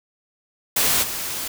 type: noise with level steps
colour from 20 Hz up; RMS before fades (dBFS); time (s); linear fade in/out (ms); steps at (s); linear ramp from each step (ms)
white; -19 / -28; 0.76-1.48; 5; 1.02; 20
effects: none